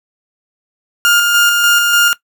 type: tone with tremolo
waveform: 30% pulse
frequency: 1411 Hz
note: F6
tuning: 17 cents sharp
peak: -5 dBFS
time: 1.05-2.13 s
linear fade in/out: 0 ms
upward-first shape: square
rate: 3.4 Hz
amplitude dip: 30%
effects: noise-tail reverb RT60 0.1 s tail -18 dB re dry